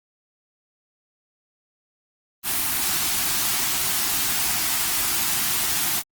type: band-stop noise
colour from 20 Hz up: white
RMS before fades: -23 dBFS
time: 2.43-6.03 s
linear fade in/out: 50 ms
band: 400 to 650 Hz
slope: 96 dB/octave
effects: Opus 24 kbps